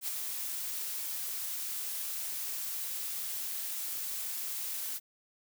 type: noise with ADSR envelope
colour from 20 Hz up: blue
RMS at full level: -33 dBFS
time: 0.01-5 s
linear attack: 69 ms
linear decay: 14 ms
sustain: -4 dB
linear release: 42 ms
effects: none